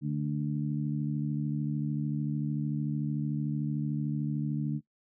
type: harmonic tone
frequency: 73.42 Hz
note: D2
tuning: in tune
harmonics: 2 / 3 / 4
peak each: -30 / -34 / -36 dBFS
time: 0.01-4.81 s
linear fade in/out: 50 ms
effects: noise-tail reverb RT60 0.1 s tail -20 dB re dry